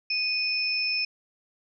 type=tone pair together; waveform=sine; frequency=2489 / 5274 Hz; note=D#7 / E8; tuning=0 / 0 cents; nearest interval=octave + minor second; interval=1300 cents; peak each=-27 dBFS; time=0.1-1.05 s; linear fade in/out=5 ms; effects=none